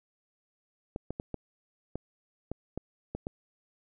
clicks, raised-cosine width 2 ms, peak -21 dBFS, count 9, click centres 0.961 / 1.106 / 1.199 / 1.343 / 1.956 / 2.516 / 2.776 / 3.15 / 3.269 s, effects none

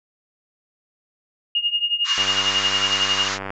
sine tone with tremolo, 2847 Hz, F7, 33 cents sharp, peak -15 dBFS, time 1.55-3.28 s, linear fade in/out 2 ms, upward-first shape triangle, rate 11 Hz, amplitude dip 90%
pink band-pass noise, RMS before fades -26 dBFS, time 2.04-3.39 s, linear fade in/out 50 ms, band 1000 to 7000 Hz, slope 96 dB/octave
click train, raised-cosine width 0.5 ms, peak -14 dBFS, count 130, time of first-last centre 2.18-3.504 s, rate 97.4 Hz
effects none

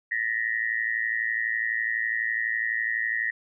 sine tone with amplitude modulation, 1877 Hz, A#6, 11 cents sharp, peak -20 dBFS, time 0.11-3.31 s, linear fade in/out 10 ms, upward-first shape sine, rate 112 Hz, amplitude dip 100%, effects none

